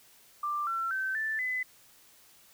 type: tone with pitch steps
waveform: sine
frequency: 1183 / 1351.1 / 1543 / 1762.3 / 2013 Hz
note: D6 / E6 / G6 / A6 / B6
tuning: +12 / +42 / -28 / +2 / +33 cents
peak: -29 dBFS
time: 0.43-1.63 s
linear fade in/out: 5 ms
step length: 240 ms
effects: white hiss -59 dBFS RMS until 2.53 s